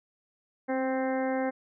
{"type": "harmonic tone with a mistuned harmonic", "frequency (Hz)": 261.6, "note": "C4", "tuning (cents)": 0, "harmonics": [1, 2, 3, 4, 5, 6, 7, 8], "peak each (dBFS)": [-30, -30, -34, -43, -47, -41, -43, -44], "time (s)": [0.68, 1.51], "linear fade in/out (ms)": 20, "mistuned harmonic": 1, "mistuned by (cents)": 18, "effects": []}